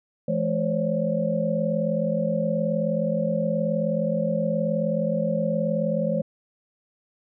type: tone cluster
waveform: sine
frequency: 167.9 / 215 / 525 / 564 Hz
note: E3 / A3 / C5 / C#5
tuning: +32 / -40 / +6 / +30 cents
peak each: -27 dBFS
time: 0.28-6.22 s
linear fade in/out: 5 ms
effects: none